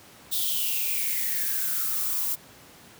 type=noise with high-pass filter sweep; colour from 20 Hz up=violet; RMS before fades=-27 dBFS; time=0.31-2.36 s; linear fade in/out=20 ms; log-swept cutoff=3600 to 940 Hz; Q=8.3; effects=pink hiss -50 dBFS RMS until 2.99 s + high-pass 100 Hz 12 dB/octave